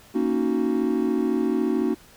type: chord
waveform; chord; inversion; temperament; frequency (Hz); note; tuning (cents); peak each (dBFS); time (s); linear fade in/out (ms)
triangle; D# minor seventh; second; equal; 233.1 / 277.2 / 311.1 / 370; A#3 / C#4 / D#4 / F#4; 0 / 0 / 0 / 0; -24; 0.14-1.95; 20
effects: pink hiss -51 dBFS RMS until 2.16 s